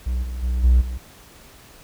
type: tone with level steps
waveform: triangle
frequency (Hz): 61.74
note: B1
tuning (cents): 0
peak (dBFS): -18 / -24 / -17 / -8 / -23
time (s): 0.06-0.98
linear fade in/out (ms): 10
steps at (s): 0.22 / 0.42 / 0.63 / 0.8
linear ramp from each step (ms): 20
effects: tanh soft clip ceiling -6 dBFS + pink hiss -47 dBFS RMS until 1.83 s